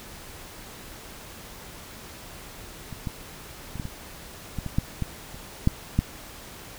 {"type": "clicks", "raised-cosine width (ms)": 5, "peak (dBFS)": [-24, -17, -23, -18, -21, -17, -19, -9, -14, -28, -6, -7], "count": 12, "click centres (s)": [2.927, 3.072, 3.756, 3.798, 3.854, 4.587, 4.663, 4.785, 5.023, 5.345, 5.674, 5.99], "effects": ["pink hiss -43 dBFS RMS until 6.78 s"]}